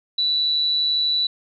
sine tone with amplitude modulation, 3951 Hz, B7, in tune, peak -16 dBFS, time 0.18-1.27 s, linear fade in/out 5 ms, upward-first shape sine, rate 152 Hz, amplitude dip 35%, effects none

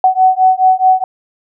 sine beating tone pair, 747 / 751.7 Hz, F#5 / F#5, +16 / +27 cents, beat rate 4.7 Hz, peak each -10 dBFS, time 0.04-1.04 s, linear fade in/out 2 ms, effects none

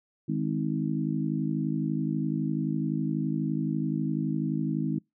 harmonic tone with a mistuned harmonic, 51.91 Hz, G#1, in tune, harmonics 3 / 4 / 5 / 6, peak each -30 / -31 / -32 / -33 dBFS, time 0.28-4.99 s, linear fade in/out 10 ms, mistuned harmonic 6, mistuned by +27 cents, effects noise-tail reverb RT60 0.2 s tail -26 dB re dry

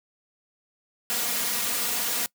white noise with comb filter, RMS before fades -27 dBFS, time 1.1-2.26 s, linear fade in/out 0 ms, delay 4.2 ms, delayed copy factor +0.8, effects noise-tail reverb RT60 0.1 s tail -23 dB re dry + high-pass 100 Hz 12 dB/octave

